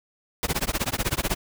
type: noise with tremolo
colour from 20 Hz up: pink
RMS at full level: -23 dBFS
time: 0.43-1.35 s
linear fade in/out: 0 ms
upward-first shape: sine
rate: 16 Hz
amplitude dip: 100%
effects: none